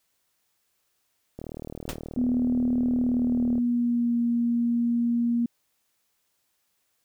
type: click train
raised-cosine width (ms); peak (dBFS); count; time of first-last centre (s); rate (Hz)
2; -23; 86; 1.39-3.581; 38.8
type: noise with exponential decay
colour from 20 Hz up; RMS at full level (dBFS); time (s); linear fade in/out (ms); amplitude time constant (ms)
pink; -28; 1.89-2; 0; 23
type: tone with pitch glide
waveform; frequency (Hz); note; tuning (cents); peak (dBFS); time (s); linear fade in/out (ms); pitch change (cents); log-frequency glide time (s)
sine; 246.9 to 236.4; B3 to A#3; 0 to +24; -21; 2.17-5.46; 5; -76; 3-4.18
effects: white hiss -73 dBFS RMS until 7.04 s